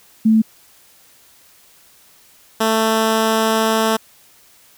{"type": "tone pair in turn", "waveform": ["sine", "10% pulse"], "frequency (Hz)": [220.4, 221.7], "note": ["A3", "A3"], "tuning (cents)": [3, 13], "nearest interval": "unison", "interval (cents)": 10, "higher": "second", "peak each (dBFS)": [-9, -6], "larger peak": "second", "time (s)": [[0.25, 0.42], [2.6, 3.97]], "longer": "second", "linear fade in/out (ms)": 10, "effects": ["white hiss -50 dBFS RMS until 4.77 s"]}